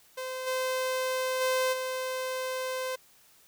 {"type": "tone with level steps", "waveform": "sawtooth", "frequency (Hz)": 516, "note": "C5", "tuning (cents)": -24, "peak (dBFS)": [-30, -24, -21, -27], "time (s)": [0.17, 2.96], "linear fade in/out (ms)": 10, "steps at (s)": [0.46, 1.4, 1.72], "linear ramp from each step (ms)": 20, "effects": ["white hiss -60 dBFS RMS until 3.47 s"]}